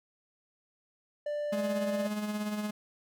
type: tone with pitch glide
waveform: triangle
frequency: 590 to 594.1 Hz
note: D5 to D5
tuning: +8 to +20 cents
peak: -29 dBFS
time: 1.26-2.07 s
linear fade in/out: 5 ms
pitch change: +12 cents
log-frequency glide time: 1.89-1.95 s
type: tone with tremolo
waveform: 45% pulse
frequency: 210.2 Hz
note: G#3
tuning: 21 cents sharp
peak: -30 dBFS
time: 1.52-2.71 s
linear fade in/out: 10 ms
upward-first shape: sine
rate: 17 Hz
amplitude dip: 45%
effects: none